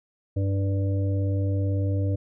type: harmonic tone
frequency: 98 Hz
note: G2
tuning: in tune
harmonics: 1 / 3 / 5 / 6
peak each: -22 / -32 / -36 / -38 dBFS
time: 0.36-2.16 s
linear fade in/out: 10 ms
effects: none